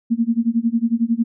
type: tone with tremolo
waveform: sine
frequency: 231.4 Hz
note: A#3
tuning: 13 cents flat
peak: -12 dBFS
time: 0.1-1.24 s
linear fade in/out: 20 ms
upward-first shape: sine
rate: 11 Hz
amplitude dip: 95%
effects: none